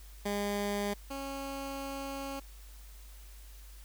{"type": "tone pair in turn", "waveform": "15% pulse", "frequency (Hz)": [203.6, 274.4], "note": ["G#3", "C#4"], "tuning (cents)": [-34, -17], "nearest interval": "perfect fourth", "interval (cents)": 517, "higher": "second", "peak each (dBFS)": [-25, -31], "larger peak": "first", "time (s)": [[0.25, 0.94], [1.1, 2.4]], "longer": "second", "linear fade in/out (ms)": 10, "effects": ["added 50 Hz sine -48 dBFS peak until 3.84 s", "white hiss -58 dBFS RMS until 3.84 s"]}